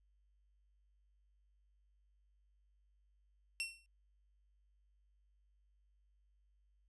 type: tone with exponential decay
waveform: sawtooth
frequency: 2714 Hz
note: E7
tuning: 50 cents sharp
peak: -31 dBFS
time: 3.6-3.86 s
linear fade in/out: 0 ms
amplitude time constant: 56 ms
effects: added 50 Hz sine -70 dBFS peak until 6.88 s + resampled to 24000 Hz